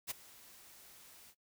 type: noise with ADSR envelope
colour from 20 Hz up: white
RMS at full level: -37 dBFS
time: 0.07-1.35 s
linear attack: 36 ms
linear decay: 15 ms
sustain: -21 dB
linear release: 62 ms
effects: noise-tail reverb RT60 0.1 s tail -19 dB re dry